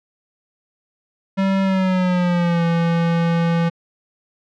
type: tone with pitch glide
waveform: square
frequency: 193.3 to 168.28 Hz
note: G3 to E3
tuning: -24 to +36 cents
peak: -16 dBFS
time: 1.37-3.7 s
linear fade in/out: 20 ms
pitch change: -240 cents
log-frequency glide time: 1.62-2.64 s
effects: low-pass 3000 Hz 12 dB/octave